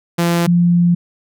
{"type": "tone pair in turn", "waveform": ["sawtooth", "sine"], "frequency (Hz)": [171, 173.69], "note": ["F3", "F3"], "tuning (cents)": [-36, -9], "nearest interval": "unison", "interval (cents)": 27, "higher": "second", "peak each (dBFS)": -9, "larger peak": "neither", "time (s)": [[0.18, 0.47], [0.47, 0.95]], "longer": "second", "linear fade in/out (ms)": 10, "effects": []}